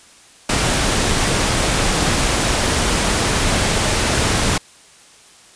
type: noise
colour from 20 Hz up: pink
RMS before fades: -17 dBFS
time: 0.49-4.58 s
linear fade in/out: 5 ms
effects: white hiss -46 dBFS RMS until 5.55 s + resampled to 22050 Hz